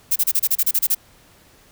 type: noise bursts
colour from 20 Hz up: violet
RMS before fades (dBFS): -17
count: 11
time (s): 0.11-0.949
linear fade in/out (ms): 10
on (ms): 49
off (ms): 30
effects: pink hiss -52 dBFS RMS until 1.71 s